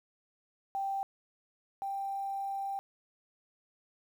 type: tone pair in turn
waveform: sine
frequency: 784 / 787 Hz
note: G5 / G5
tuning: 0 / +7 cents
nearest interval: unison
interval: 7 cents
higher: second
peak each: -31 / -33 dBFS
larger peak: first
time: 0.75-1.03 / 1.82-2.79 s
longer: second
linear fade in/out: 0 ms
effects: 10-bit